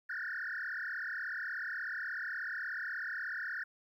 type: tone with frequency modulation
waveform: sine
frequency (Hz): 1635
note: G#6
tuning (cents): -28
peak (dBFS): -35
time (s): 0.09-3.64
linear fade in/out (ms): 10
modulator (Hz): 36.5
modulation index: 5.7
effects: tanh soft clip ceiling -32 dBFS + 12-bit